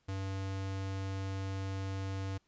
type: tone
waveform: square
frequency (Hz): 96.6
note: G2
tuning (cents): -25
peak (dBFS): -36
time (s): 0.08-2.38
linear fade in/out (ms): 10
effects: pink hiss -75 dBFS RMS until 2.47 s + resampled to 16000 Hz